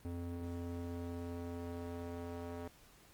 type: tone with band-pass filter sweep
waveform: square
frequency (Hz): 86.1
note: F2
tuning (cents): -24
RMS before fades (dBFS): -43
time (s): 0.05-2.68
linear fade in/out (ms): 0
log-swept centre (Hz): 240 to 530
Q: 0.82
effects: pink hiss -63 dBFS RMS until 3.13 s + Opus 32 kbps